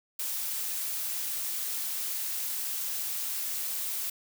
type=noise; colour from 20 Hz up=blue; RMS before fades=-33 dBFS; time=0.19-4.1 s; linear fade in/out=5 ms; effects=none